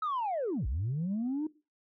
sine linear two-way sweep, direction down then up, 1300 to 50.3 to 316.6 Hz, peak -28 dBFS, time 0.02-1.47 s, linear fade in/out 5 ms, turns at 0.67 s, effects noise-tail reverb RT60 0.3 s tail -20 dB re dry + tanh soft clip ceiling -27 dBFS

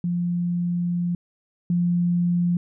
sine tone pair in turn, 174.61 / 174.61 Hz, F3 / F3, 0 / 0 cents, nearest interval unison, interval 0 cents, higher neither, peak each -21 / -18 dBFS, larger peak second, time 0.04-1.15 / 1.7-2.57 s, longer first, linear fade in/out 2 ms, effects none

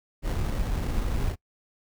brown noise with sample-and-hold, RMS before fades -27 dBFS, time 0.22-1.36 s, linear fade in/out 50 ms, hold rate 2450 Hz, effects noise-tail reverb RT60 0.1 s tail -22 dB re dry

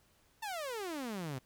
sawtooth exponential sweep, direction down, 910 to 123.47 Hz, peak -34 dBFS, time 0.42-1.39 s, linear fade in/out 10 ms, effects pink hiss -69 dBFS RMS until 1.45 s

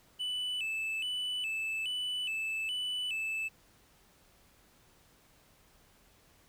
triangle tone with vibrato, 2800 Hz, F7, 4 cents sharp, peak -31 dBFS, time 0.19-3.49 s, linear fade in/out 20 ms, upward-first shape square, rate 1.2 Hz, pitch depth 110 cents each way, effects pink hiss -64 dBFS RMS until 6.48 s

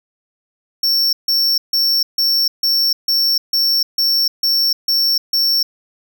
square tone bursts, 5450 Hz, F8, 43 cents flat, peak -13 dBFS, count 11, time 0.83-5.63 s, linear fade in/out 5 ms, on 300 ms, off 150 ms, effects none

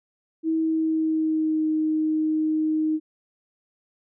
sine tone with pitch glide, 321.6 to 311.9 Hz, E4 to D#4, -43 to +4 cents, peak -20 dBFS, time 0.43-3 s, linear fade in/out 50 ms, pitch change -53 cents, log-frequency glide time 0.54-1.67 s, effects none

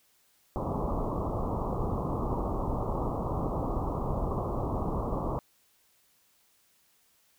pink low-pass noise, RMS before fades -31 dBFS, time 0.56-5.39 s, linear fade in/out 0 ms, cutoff 1200 Hz, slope 96 dB/octave, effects white hiss -67 dBFS RMS until 7.38 s

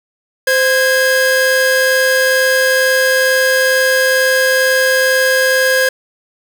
45% pulse tone pair together, 518.6 / 1638 Hz, C5 / G#6, -15 / -24 cents, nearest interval octave + minor sixth, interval 1991 cents, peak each -13 dBFS, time 0.47-5.89 s, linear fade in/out 5 ms, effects none

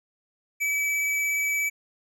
square tone with vibrato, 2295 Hz, D7, 40 cents flat, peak -24 dBFS, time 0.6-1.7 s, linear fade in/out 20 ms, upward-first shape sine, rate 17 Hz, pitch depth 11 cents each way, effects none

